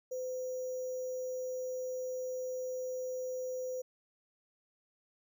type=tone with sample-and-hold; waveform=sine; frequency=510 Hz; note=C5; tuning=44 cents flat; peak=-35 dBFS; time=0.11-3.82 s; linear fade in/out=10 ms; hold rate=6300 Hz; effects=none